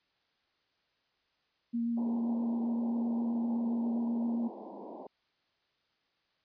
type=tone with vibrato; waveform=sine; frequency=233.8 Hz; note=A#3; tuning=5 cents sharp; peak=-29 dBFS; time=1.73-4.49 s; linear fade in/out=20 ms; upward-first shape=sine; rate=7.6 Hz; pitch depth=12 cents each way
type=band-pass noise; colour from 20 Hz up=pink; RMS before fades=-45 dBFS; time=1.97-5.07 s; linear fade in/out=5 ms; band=200 to 980 Hz; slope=96 dB/octave
effects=white hiss -75 dBFS RMS until 6.44 s + resampled to 11025 Hz